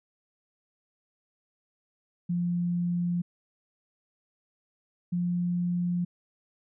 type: tone pair in turn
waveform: sine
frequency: 174.61 / 175.93 Hz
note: F3 / F3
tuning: 0 / +13 cents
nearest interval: unison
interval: 13 cents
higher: second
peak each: -25 dBFS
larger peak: neither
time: 2.29-3.22 / 5.12-6.05 s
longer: neither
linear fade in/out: 10 ms
effects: none